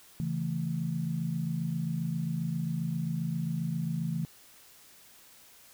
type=chord; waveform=sine; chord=A major; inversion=first; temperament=just; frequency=137.5 / 165 / 220 Hz; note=C#3 / E3 / A3; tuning=-14 / +2 / 0 cents; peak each=-35 / -31 / -37 dBFS; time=0.2-4.25 s; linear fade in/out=0 ms; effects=white hiss -56 dBFS RMS until 5.73 s